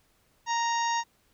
harmonic tone with a mistuned harmonic, 932 Hz, A#5, 1 cent flat, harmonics 1 / 2 / 3 / 4 / 5 / 6 / 7, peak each -26 / -34 / -40 / -40 / -46 / -38 / -38 dBFS, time 0.46-1.04 s, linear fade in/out 50 ms, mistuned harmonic 7, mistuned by +16 cents, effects pink hiss -67 dBFS RMS until 1.33 s

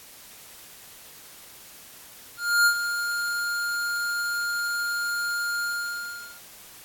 square tone with ADSR envelope, 1409 Hz, F6, 15 cents sharp, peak -16 dBFS, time 2.37-6.41 s, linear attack 290 ms, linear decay 78 ms, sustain -10 dB, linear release 780 ms, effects white hiss -47 dBFS RMS until 6.84 s + AAC 64 kbps

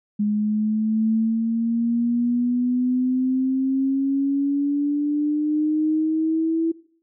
sine exponential sweep, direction up, 207.6 to 329.6 Hz, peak -18 dBFS, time 0.19-6.72 s, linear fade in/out 10 ms, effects noise-tail reverb RT60 0.5 s tail -19 dB re dry

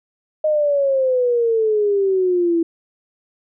sine exponential sweep, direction down, 622.3 to 329.6 Hz, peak -14 dBFS, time 0.44-2.63 s, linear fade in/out 5 ms, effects none

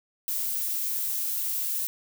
violet noise, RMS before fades -29 dBFS, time 0.28-1.87 s, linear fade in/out 0 ms, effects none

